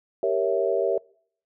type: chord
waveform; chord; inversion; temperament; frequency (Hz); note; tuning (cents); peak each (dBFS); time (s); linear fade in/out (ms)
sine; G diminished seventh; none; equal; 392 / 466.2 / 554.4 / 659.3; G4 / Bb4 / Db5 / Fb5; 0 / 0 / 0 / 0; -26; 0.23-0.98; 2
effects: noise-tail reverb RT60 0.6 s tail -25 dB re dry